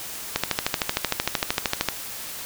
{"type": "click train", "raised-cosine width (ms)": 0.2, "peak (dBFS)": -3, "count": 21, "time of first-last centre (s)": [0.36, 1.887], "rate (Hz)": 13.1, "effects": ["white hiss -35 dBFS RMS until 2.45 s"]}